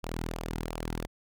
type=tone with flanger; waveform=sawtooth; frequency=40.68 Hz; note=E1; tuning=22 cents flat; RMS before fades=-36 dBFS; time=0.03-1.07 s; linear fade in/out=10 ms; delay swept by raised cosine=0.49 to 1.79 ms; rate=2.8 Hz; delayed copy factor=-0.6; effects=none